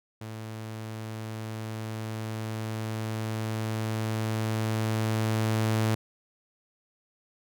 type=tone with level ramp; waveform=sawtooth; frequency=110 Hz; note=A2; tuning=in tune; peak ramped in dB=-33 to -19 dBFS; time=0.21-5.95 s; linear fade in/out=5 ms; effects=none